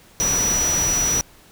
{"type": "tone in noise", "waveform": "sine", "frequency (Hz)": 5870, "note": "F#8", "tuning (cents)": -15, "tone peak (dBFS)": -18, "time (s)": [0.2, 1.21], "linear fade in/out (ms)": 0, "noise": "pink", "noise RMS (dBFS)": -26, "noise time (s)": [0.2, 1.21], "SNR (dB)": 5, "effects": ["pink hiss -50 dBFS RMS until 1.51 s"]}